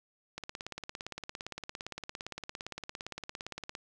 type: click train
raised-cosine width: 0.2 ms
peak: -22 dBFS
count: 60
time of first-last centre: 0.38-3.751 s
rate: 17.5 Hz
effects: none